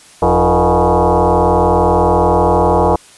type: tone with frequency modulation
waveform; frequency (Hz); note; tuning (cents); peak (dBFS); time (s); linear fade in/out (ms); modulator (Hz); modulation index
sine; 178.2; F3; +35; -8; 0.22-2.96; 5; 132; 6.4
effects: white hiss -42 dBFS RMS until 3.17 s + resampled to 24000 Hz